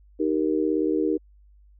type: chord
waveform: sine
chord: Eb major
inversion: none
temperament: just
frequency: 311.1 / 388.9 / 466.7 Hz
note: Eb4 / G4 / Bb4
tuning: 0 / -14 / +2 cents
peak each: -23 / -26 / -27 dBFS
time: 0.19-1.18 s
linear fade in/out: 20 ms
effects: added 50 Hz sine -51 dBFS peak until 1.79 s